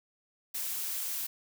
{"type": "noise", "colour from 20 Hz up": "blue", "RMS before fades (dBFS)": -35, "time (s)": [0.54, 1.27], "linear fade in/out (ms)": 10, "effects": []}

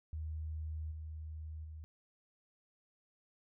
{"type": "tone with level steps", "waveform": "sine", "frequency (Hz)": 78.2, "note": "D#2", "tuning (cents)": 9, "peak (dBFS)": [-38, -42, -45], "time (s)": [0.13, 1.84], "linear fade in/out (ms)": 0, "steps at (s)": [0.91, 1.64], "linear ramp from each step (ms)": 10, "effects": []}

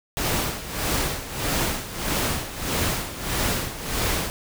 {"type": "noise with tremolo", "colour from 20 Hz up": "pink", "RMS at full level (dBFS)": -23, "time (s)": [0.17, 4.3], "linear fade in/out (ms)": 0, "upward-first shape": "sine", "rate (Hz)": 1.6, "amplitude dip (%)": 75, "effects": []}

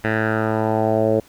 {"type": "tone with low-pass filter sweep", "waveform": "10% pulse", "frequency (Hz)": 109.9, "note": "A2", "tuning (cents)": -2, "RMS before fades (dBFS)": -19, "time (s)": [0.04, 1.2], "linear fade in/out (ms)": 5, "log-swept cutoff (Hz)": [2000, 510], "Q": 3.3, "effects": ["pink hiss -50 dBFS RMS until 1.28 s"]}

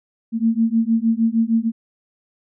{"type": "beating tone pair", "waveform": "sine", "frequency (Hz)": [223.7, 230.2], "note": ["A3", "A#3"], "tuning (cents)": [29, -22], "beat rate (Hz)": 6.5, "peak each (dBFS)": -18, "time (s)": [0.32, 1.72], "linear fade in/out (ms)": 50, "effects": []}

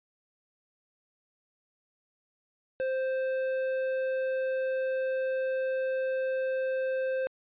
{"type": "tone with tanh clipping", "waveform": "triangle", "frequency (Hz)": 523.3, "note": "C5", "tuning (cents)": 0, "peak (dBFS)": -29, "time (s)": [2.8, 7.27], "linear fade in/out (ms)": 0, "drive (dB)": 14, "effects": ["resampled to 8000 Hz"]}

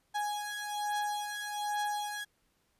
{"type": "beating tone pair", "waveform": "35% pulse", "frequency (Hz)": [830.6, 831.8], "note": ["G#5", "G#5"], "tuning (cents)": [0, 2], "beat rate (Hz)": 1.2, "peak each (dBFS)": [-34, -35], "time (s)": [0.14, 2.25], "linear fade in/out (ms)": 20, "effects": ["pink hiss -74 dBFS RMS until 2.79 s", "resampled to 32000 Hz"]}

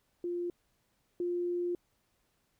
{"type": "tone pair in turn", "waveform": "sine", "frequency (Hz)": [349.7, 351.3], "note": ["F4", "F4"], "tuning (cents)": [2, 10], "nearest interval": "unison", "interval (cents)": 8, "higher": "second", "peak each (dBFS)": [-32, -30], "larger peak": "second", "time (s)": [[0.24, 0.5], [1.2, 1.75]], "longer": "second", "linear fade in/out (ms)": 2, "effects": ["pink hiss -75 dBFS RMS until 2.59 s"]}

